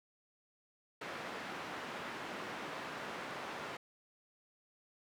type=band-pass noise; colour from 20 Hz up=white; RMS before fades=-44 dBFS; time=1.01-3.77 s; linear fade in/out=5 ms; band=160 to 1700 Hz; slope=12 dB/octave; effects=none